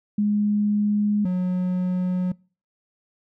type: tone pair in turn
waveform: sine / triangle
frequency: 207.7 / 181.93 Hz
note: G#3 / F#3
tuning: 0 / -29 cents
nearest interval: major second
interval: 229 cents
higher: first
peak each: -18 dBFS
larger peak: neither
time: 0.18-1.25 / 1.25-2.32 s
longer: neither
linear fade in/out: 5 ms
effects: noise-tail reverb RT60 0.4 s tail -25 dB re dry